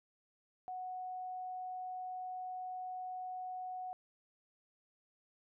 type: tone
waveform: sine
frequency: 738 Hz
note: F#5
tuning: 5 cents flat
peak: -40 dBFS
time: 0.68-3.93 s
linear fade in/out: 0 ms
effects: none